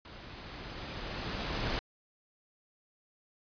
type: noise with level ramp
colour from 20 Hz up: pink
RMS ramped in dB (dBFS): -49 to -32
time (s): 0.05-1.79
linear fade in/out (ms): 0
effects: resampled to 11025 Hz